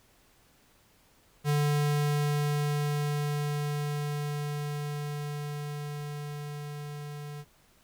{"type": "tone with level ramp", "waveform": "square", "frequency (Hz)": 146.83, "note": "D3", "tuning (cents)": 0, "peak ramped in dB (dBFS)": [-24, -39], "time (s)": [1.44, 7.45], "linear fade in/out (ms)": 50, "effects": ["pink hiss -63 dBFS RMS until 7.83 s"]}